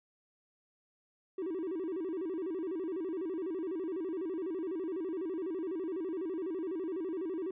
triangle tone with vibrato, 349.2 Hz, F4, in tune, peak -31 dBFS, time 1.38-7.51 s, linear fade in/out 5 ms, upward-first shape square, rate 12 Hz, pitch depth 150 cents each way, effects tanh soft clip ceiling -29 dBFS + resampled to 8000 Hz

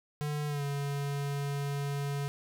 square tone with pitch glide, 148.3 to 141.68 Hz, D3 to C#3, +17 to +38 cents, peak -32 dBFS, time 0.21-2.28 s, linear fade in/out 0 ms, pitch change -79 cents, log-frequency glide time 0.47-0.63 s, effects none

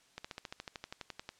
slowing click train, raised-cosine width 0.2 ms, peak -24 dBFS, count 15, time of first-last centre 0.18-1.291 s, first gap 65 ms, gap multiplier 1.03, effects white hiss -66 dBFS RMS until 1.39 s + low-pass 7000 Hz 12 dB/octave

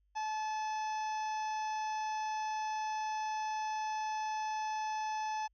harmonic tone, 864 Hz, A5, 32 cents flat, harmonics 1 / 2 / 3 / 4 / 5 / 6 / 7, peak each -34 / -48 / -49 / -56 / -60 / -54 / -53 dBFS, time 0.15-5.48 s, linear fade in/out 20 ms, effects added 50 Hz sine -70 dBFS peak until 5.53 s

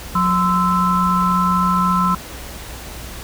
sine tone cluster, 180.8 / 1032 / 1318 Hz, F#3 / C6 / E6, -40 / -24 / -1 cents, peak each -18 dBFS, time 0.15-2.15 s, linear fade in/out 5 ms, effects added 60 Hz sine -35 dBFS peak until 3.23 s + pink hiss -34 dBFS RMS until 3.23 s

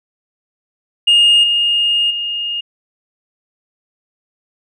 sine tone with level steps, 2841 Hz, F7, 29 cents sharp, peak -5 / -11 / -18 dBFS, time 1.07-2.61 s, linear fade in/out 10 ms, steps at 1.43 / 2.1 s, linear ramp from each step 10 ms, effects tanh soft clip ceiling -5 dBFS

